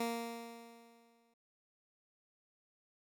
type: tone with exponential decay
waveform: 15% pulse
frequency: 232.6 Hz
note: A#3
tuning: 4 cents flat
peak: -27 dBFS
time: 0-1.34 s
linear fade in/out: 5 ms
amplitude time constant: 290 ms
effects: none